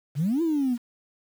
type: exponential two-way sweep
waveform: sine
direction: up then down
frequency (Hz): 129.7 to 342.6 to 231.4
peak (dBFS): -20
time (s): 0.15-0.78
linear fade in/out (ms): 50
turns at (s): 0.42
effects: tanh soft clip ceiling -18 dBFS + 8-bit